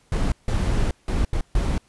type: noise bursts at uneven times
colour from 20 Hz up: brown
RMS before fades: -21 dBFS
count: 5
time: 0.12-0.32 / 0.48-0.91 / 1.08-1.25 / 1.33-1.41 / 1.55-1.78 s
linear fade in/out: 2 ms
effects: pink hiss -60 dBFS RMS until 1.88 s + resampled to 24000 Hz